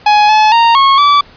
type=tone with pitch steps; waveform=45% pulse; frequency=838 / 859 / 927 / 1094 / 1154 Hz; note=G#5 / A5 / A#5 / C#6 / D6; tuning=+15 / -42 / -10 / -23 / -31 cents; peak=-5 dBFS; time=0.06-1.21 s; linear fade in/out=5 ms; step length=230 ms; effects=pink hiss -40 dBFS RMS until 1.36 s + resampled to 11025 Hz